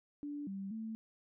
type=tone with pitch steps; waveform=sine; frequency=290.8 / 195.2 / 221.7 Hz; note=D4 / G3 / A3; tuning=-17 / -7 / +13 cents; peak=-39 dBFS; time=0.23-0.95 s; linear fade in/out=0 ms; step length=240 ms; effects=none